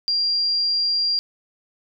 sine tone, 4768 Hz, D8, 25 cents sharp, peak -18 dBFS, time 0.08-1.19 s, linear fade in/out 0 ms, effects none

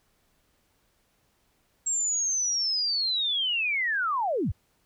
sine linear sweep, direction down, 7590 to 44.32 Hz, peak -24 dBFS, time 1.86-4.52 s, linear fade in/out 10 ms, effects pink hiss -69 dBFS RMS until 4.85 s

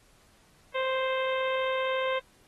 harmonic tone, 523.3 Hz, C5, in tune, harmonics 1 / 2 / 3 / 4 / 5 / 6 / 7, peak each -28 / -33 / -38 / -37 / -41 / -42 / -46 dBFS, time 0.74-2.2 s, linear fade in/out 20 ms, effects pink hiss -62 dBFS RMS until 2.47 s + AAC 32 kbps

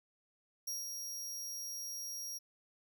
sawtooth tone with ADSR envelope, 5640 Hz, F8, 16 cents sharp, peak -34 dBFS, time 0.67-2.39 s, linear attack 8 ms, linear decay 170 ms, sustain -4 dB, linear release 20 ms, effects none

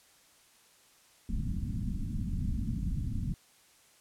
pink low-pass noise, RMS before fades -33 dBFS, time 1.29-3.34 s, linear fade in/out 2 ms, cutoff 250 Hz, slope 48 dB/octave, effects white hiss -62 dBFS RMS until 4 s + low-pass 11000 Hz 12 dB/octave

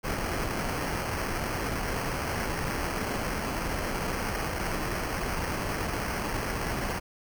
pink noise with sample-and-hold, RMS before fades -31 dBFS, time 0.03-7 s, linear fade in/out 20 ms, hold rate 3675 Hz, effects none

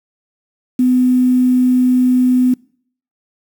sine tone with quantisation, 251.9 Hz, B3, 34 cents sharp, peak -9 dBFS, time 0.79-2.54 s, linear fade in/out 5 ms, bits 6, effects noise-tail reverb RT60 0.6 s tail -25 dB re dry

